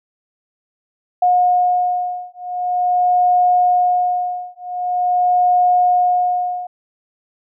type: beating tone pair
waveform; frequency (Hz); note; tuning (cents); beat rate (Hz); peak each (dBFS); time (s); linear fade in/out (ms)
sine; 720 / 720.45; F#5 / F#5; -47 / -46; 0.45; -16; 1.22-6.67; 5
effects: none